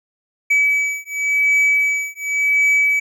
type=beating tone pair; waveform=triangle; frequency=2287 / 2287.91 Hz; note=D7 / D7; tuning=-47 / -46 cents; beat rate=0.91 Hz; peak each=-16 dBFS; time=0.5-3 s; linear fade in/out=10 ms; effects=none